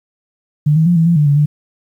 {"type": "tone with pitch steps", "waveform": "sine", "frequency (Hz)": [149.6, 159.6, 174.8, 163.4, 170.6, 148.7, 143.3, 148.5], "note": ["D3", "D#3", "F3", "E3", "F3", "D3", "D3", "D3"], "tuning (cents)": [32, 44, 2, -15, -40, 22, -42, 20], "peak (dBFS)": -8, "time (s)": [0.66, 1.46], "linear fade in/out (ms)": 10, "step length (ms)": 100, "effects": ["8-bit"]}